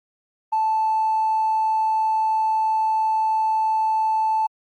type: tone with tanh clipping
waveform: triangle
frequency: 877 Hz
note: A5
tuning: 6 cents flat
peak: -17 dBFS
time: 0.52-4.47 s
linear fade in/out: 10 ms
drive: 1 dB
effects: Opus 32 kbps